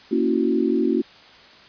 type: chord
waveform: sine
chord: F# dominant seventh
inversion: first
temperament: equal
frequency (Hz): 233.1 / 277.2 / 329.6 / 370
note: A#3 / C#4 / E4 / F#4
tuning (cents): 0 / 0 / 0 / 0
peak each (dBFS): -23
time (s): 0.11-1.02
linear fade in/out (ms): 10
effects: white hiss -47 dBFS RMS until 1.68 s + resampled to 11025 Hz